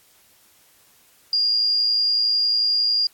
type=tone with amplitude modulation; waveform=sine; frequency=4819 Hz; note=D8; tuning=44 cents sharp; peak=-15 dBFS; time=1.33-3.07 s; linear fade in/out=2 ms; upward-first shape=sine; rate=111 Hz; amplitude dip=40%; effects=white hiss -56 dBFS RMS until 3.13 s + AAC 64 kbps